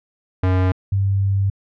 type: tone pair in turn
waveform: square / sine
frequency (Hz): 92.5 / 98.22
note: F#2 / G2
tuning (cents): 0 / +4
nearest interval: minor second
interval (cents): 104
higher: second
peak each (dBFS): -15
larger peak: neither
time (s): 0.43-0.72 / 0.92-1.5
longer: second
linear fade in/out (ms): 5
effects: low-pass 2000 Hz 12 dB/octave